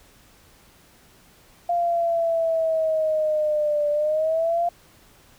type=exponential two-way sweep; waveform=sine; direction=down then up; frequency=697 to 587.3 to 697 Hz; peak=-19 dBFS; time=1.69-4.69 s; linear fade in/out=5 ms; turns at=3.9 s; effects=pink hiss -54 dBFS RMS until 5.38 s